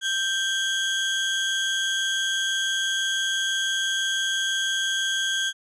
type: tone pair together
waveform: 35% pulse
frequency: 1568 / 3322 Hz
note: G6 / G#7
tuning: 0 / 0 cents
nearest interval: octave + minor second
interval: 1300 cents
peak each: -24 dBFS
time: 0.01-5.53 s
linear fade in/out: 50 ms
effects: resampled to 24000 Hz